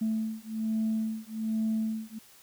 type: beating tone pair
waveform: sine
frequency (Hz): 219.7 / 220.9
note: A3 / A3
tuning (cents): -2 / +7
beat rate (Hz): 1.2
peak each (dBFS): -30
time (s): 0.01-2.19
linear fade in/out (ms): 10
effects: tanh soft clip ceiling -22 dBFS + white hiss -56 dBFS RMS until 2.42 s